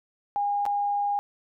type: tone with dropouts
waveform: sine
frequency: 814 Hz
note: G#5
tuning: 35 cents flat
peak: -23 dBFS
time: 0.36-1.19 s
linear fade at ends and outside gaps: 0 ms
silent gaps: 0.654-0.663 s
effects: none